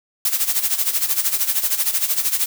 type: noise with tremolo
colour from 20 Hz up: blue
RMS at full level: -17 dBFS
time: 0.25-2.46 s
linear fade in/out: 2 ms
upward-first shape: sine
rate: 13 Hz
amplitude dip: 75%
effects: none